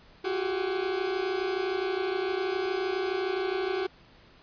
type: tone cluster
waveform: 40% pulse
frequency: 351.6 / 378.7 / 411 Hz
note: F4 / F#4 / G#4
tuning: +12 / +40 / -18 cents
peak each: -34 / -28 / -35 dBFS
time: 0.24-3.87 s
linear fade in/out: 10 ms
effects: pink hiss -56 dBFS RMS until 4.42 s + resampled to 11025 Hz